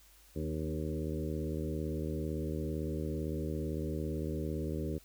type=harmonic tone with a mistuned harmonic; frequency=77.78 Hz; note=D#2; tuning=in tune; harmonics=1 / 2 / 3 / 4 / 5 / 6 / 7; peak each=-38 / -39 / -42 / -41 / -42 / -44 / -47 dBFS; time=0.35-4.99 s; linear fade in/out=20 ms; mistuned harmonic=4; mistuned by=-23 cents; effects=added 51 Hz sine -62 dBFS peak until 5.04 s + white hiss -62 dBFS RMS until 5.04 s